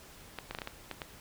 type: clicks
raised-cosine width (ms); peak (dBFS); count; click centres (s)
0.3; -21; 8; 0.387 / 0.51 / 0.549 / 0.587 / 0.618 / 0.674 / 0.913 / 1.018
effects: pink hiss -53 dBFS RMS until 1.2 s